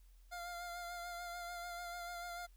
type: tone with vibrato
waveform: 25% pulse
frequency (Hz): 698.5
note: F5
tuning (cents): 0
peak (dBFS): -40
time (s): 0.31-2.47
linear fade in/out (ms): 20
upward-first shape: sine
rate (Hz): 6.8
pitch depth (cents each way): 24
effects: added 43 Hz sine -59 dBFS peak until 2.56 s + white hiss -75 dBFS RMS until 2.56 s